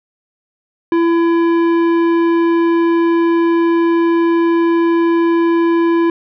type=tone with tanh clipping; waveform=sine; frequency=335.9 Hz; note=E4; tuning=33 cents sharp; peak=-12 dBFS; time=0.92-6.1 s; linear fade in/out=2 ms; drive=13 dB; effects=none